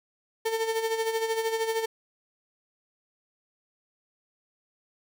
35% pulse tone with tremolo, 448.4 Hz, A4, 33 cents sharp, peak -22 dBFS, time 0.45-1.86 s, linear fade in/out 10 ms, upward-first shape sine, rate 13 Hz, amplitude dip 60%, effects none

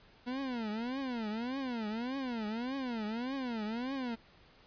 40% pulse tone with vibrato, 240.1 Hz, B3, 49 cents flat, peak -34 dBFS, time 0.26-4.16 s, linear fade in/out 20 ms, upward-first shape triangle, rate 1.7 Hz, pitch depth 260 cents each way, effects pink hiss -61 dBFS RMS until 4.66 s + resampled to 11025 Hz

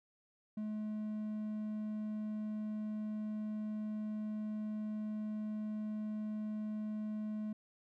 triangle tone, 213.6 Hz, G#3, 49 cents sharp, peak -35 dBFS, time 0.57-7.53 s, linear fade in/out 5 ms, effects none

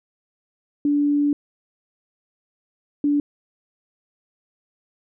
sine tone bursts at uneven times, 290 Hz, D4, 22 cents flat, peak -16 dBFS, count 2, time 0.85-1.33 / 3.04-3.2 s, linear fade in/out 2 ms, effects none

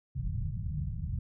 white low-pass noise, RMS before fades -34 dBFS, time 0.15-1.19 s, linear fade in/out 5 ms, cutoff 160 Hz, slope 48 dB/octave, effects none

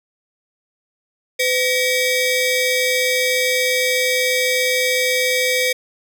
sawtooth ring-modulated tone, 1396.9 Hz, F6, in tune, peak -9 dBFS, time 1.39-5.73 s, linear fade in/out 10 ms, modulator 890 Hz, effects none

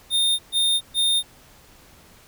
square tone bursts, 3645 Hz, A#7, 40 cents flat, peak -18 dBFS, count 3, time 0.1-1.23 s, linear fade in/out 50 ms, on 290 ms, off 130 ms, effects pink hiss -51 dBFS RMS until 2.27 s

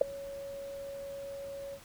sine tone with ADSR envelope, 556 Hz, C#5, 5 cents sharp, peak -15 dBFS, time 0.01-1.8 s, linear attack 5 ms, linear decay 6 ms, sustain -24 dB, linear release 69 ms, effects pink hiss -54 dBFS RMS until 1.84 s

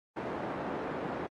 pink band-pass noise, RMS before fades -37 dBFS, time 0.16-1.27 s, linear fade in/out 10 ms, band 260 to 1000 Hz, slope 12 dB/octave, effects AAC 32 kbps

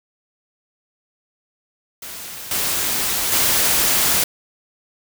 white noise with level steps, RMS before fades -33 / -21 / -17 dBFS, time 2.02-4.24 s, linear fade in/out 5 ms, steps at 2.51 / 3.32 s, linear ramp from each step 2 ms, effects none

